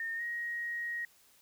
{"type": "tone with pitch glide", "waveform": "sine", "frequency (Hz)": [1828, 1884.8], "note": ["A#6", "A#6"], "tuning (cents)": [-34, 19], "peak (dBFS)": -34, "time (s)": [0, 1.05], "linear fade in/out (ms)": 2, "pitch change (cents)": 53, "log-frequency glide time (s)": [0.16, 0.22], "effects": ["white hiss -64 dBFS RMS until 1.41 s"]}